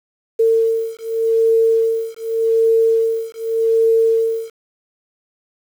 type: beating tone pair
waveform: sine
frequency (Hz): 451.7 / 452.55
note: A4 / A4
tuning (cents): +45 / +49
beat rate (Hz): 0.85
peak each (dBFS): -16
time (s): 0.39-4.51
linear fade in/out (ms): 10
effects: 7-bit